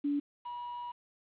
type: tone pair in turn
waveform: sine / triangle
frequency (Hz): 287.5 / 967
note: D4 / B5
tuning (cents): -37 / -37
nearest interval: octave + major sixth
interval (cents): 2100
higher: second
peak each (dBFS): -28 / -36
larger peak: first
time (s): 0.04-0.2 / 0.45-0.92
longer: second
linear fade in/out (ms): 10
effects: resampled to 8000 Hz + 10-bit

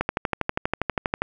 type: click train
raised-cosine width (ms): 0.5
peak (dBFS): -7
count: 16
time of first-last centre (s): 0.01-1.22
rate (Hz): 12.4
effects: none

